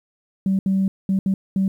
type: tone bursts at uneven times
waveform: sine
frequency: 192.4 Hz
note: G3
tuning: 32 cents flat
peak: -15 dBFS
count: 5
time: 0.46-0.59 / 0.66-0.88 / 1.09-1.19 / 1.26-1.34 / 1.56-1.68 s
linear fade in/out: 2 ms
effects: tanh soft clip ceiling -12 dBFS + 9-bit